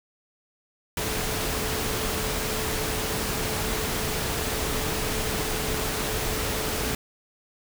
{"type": "tone in noise", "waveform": "sine", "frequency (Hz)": 435.1, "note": "A4", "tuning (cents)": -19, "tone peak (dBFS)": -35, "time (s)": [0.97, 6.95], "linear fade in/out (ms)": 2, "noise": "pink", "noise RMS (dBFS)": -28, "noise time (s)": [0.97, 6.95], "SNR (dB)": -10, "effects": []}